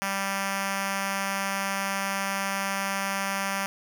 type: tone with notch filter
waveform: 5% pulse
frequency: 196 Hz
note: G3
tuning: in tune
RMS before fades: -29 dBFS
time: 0.02-3.66 s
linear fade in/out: 0 ms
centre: 410 Hz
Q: 1.7
effects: none